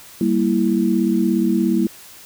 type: chord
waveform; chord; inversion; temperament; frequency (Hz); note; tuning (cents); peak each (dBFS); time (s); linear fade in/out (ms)
sine; E diminished; first; equal; 196 / 233.1 / 329.6; G3 / Bb3 / E4; 0 / 0 / 0; -19; 0.21-1.87; 2
effects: white hiss -42 dBFS RMS until 2.25 s